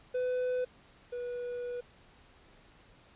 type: tone pair in turn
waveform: triangle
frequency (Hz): 502 / 487.7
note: B4 / B4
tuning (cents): +28 / -22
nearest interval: minor second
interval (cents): 50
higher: first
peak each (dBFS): -27 / -33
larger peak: first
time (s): 0.14-0.65 / 1.12-1.81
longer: second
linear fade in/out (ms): 10
effects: pink hiss -60 dBFS RMS until 3.15 s + resampled to 8000 Hz